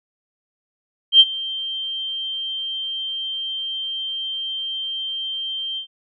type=tone with ADSR envelope; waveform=sine; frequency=3148 Hz; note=G7; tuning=7 cents sharp; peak=-4 dBFS; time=1.12-5.87 s; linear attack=79 ms; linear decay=43 ms; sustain=-20 dB; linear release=94 ms; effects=none

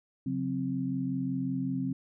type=tone cluster; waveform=sine; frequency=136.8 / 182.1 / 262.5 Hz; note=C#3 / F#3 / C4; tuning=-23 / -27 / +6 cents; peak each=-35 / -35 / -31 dBFS; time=0.26-1.93 s; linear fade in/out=5 ms; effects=none

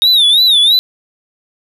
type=tone with vibrato; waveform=triangle; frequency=3696 Hz; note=A#7; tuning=16 cents flat; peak=-5 dBFS; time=0.02-0.79 s; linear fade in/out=0 ms; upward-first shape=sine; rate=3 Hz; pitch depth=140 cents each way; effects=none

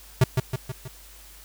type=tone with echo; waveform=square; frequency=128.8 Hz; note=C3; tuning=27 cents flat; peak=-14 dBFS; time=0.21-0.24 s; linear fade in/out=5 ms; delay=160 ms; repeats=4; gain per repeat=-5 dB; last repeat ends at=0.88 s; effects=added 50 Hz sine -49 dBFS peak until 1.44 s + white hiss -49 dBFS RMS until 1.44 s

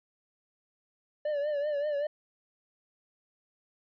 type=tone with vibrato; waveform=triangle; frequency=586 Hz; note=D5; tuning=4 cents flat; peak=-26 dBFS; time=1.25-2.07 s; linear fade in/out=5 ms; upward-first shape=triangle; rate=5.2 Hz; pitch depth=79 cents each way; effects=resampled to 11025 Hz

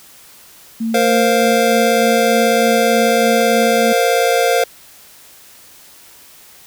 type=tone with tremolo; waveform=sine; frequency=226 Hz; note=A3; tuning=47 cents sharp; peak=-16 dBFS; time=0.8-3.93 s; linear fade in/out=10 ms; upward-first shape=sine; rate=3.3 Hz; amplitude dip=35%
type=chord; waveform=square; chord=Bb suspended second; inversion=none; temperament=just; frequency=466.2 / 524.4 / 699.2 Hz; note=Bb4 / C5 / F5; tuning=0 / +4 / +2 cents; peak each=-17 dBFS; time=0.94-4.64 s; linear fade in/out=5 ms
type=clicks; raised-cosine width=0.5 ms; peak=-20 dBFS; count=3; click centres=3.089 / 3.408 / 3.631 s
effects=white hiss -43 dBFS RMS until 6.66 s

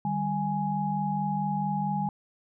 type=tone cluster; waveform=sine; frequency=153.6 / 198.1 / 833 Hz; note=D#3 / G3 / G#5; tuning=-22 / +18 / +5 cents; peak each=-32 / -30 / -29 dBFS; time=0.05-2.09 s; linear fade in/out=2 ms; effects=none

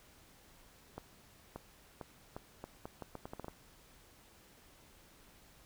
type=accelerating click train; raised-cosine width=1 ms; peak=-29 dBFS; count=13; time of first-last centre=0.98-3.483 s; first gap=580 ms; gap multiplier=0.78; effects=pink hiss -62 dBFS RMS until 5.65 s

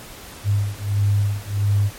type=beating tone pair; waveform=sine; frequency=100.8 / 102.3 Hz; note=G2 / G#2; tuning=+49 / -26 cents; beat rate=1.5 Hz; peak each=-20 dBFS; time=0.44-1.91 s; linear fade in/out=50 ms; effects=pink hiss -39 dBFS RMS until 1.98 s + MP3 64 kbps

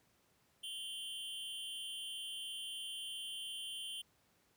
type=tone with amplitude modulation; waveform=square; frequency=3098 Hz; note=G7; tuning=21 cents flat; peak=-39 dBFS; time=0.63-4.02 s; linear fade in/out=10 ms; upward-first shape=sine; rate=277 Hz; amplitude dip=85%; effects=pink hiss -73 dBFS RMS until 4.56 s + high-pass 80 Hz 12 dB/octave

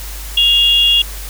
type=tone pair together; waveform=sine; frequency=2808 / 3339 Hz; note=F7 / G#7; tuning=+9 / +9 cents; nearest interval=minor third; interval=300 cents; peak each=-11 dBFS; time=0.37-1.02 s; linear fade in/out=5 ms; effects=added 50 Hz sine -26 dBFS peak until 1.29 s + white hiss -31 dBFS RMS until 1.29 s

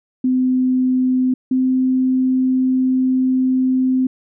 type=tone pair in turn; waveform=sine; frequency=255.9 / 258.3 Hz; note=C4 / C4; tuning=-38 / -22 cents; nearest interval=unison; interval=16 cents; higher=second; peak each=-13 / -13 dBFS; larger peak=neither; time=0.24-1.34 / 1.51-4.07 s; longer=second; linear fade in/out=5 ms; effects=none

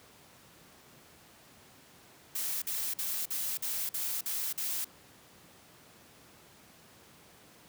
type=noise bursts; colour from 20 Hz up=blue; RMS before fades=-34 dBFS; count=8; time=2.35-4.846 s; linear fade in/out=5 ms; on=270 ms; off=48 ms; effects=pink hiss -57 dBFS RMS until 7.68 s + high-pass 100 Hz 12 dB/octave

